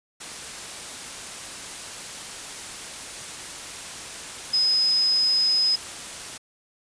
sine tone in noise, 5060 Hz, D#8, 28 cents sharp, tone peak -18 dBFS, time 4.53-5.76 s, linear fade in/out 10 ms, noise white, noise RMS -36 dBFS, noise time 0.2-6.38 s, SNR +15 dB, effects resampled to 22050 Hz

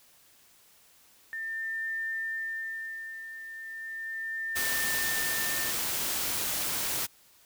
sine tone with tremolo, 1798 Hz, A6, 37 cents sharp, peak -30 dBFS, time 1.33-5.71 s, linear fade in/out 0 ms, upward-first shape sine, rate 0.36 Hz, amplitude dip 65%
white noise, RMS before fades -31 dBFS, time 4.55-7.07 s, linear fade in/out 20 ms
effects white hiss -60 dBFS RMS until 7.45 s

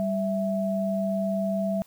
sine tone pair together, 195.58 / 659.3 Hz, G3 / E5, -4 / 0 cents, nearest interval octave + major sixth, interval 2104 cents, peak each -26 / -27 dBFS, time 0-1.82 s, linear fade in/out 0 ms, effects white hiss -57 dBFS RMS until 1.86 s

